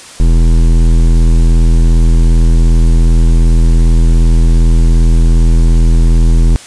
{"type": "tone with hard clipping", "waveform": "sine", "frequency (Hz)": 41.31, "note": "E1", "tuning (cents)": 4, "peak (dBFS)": -6, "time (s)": [0.2, 6.56], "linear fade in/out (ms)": 0, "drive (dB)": 14, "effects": ["white hiss -32 dBFS RMS until 6.66 s", "resampled to 22050 Hz"]}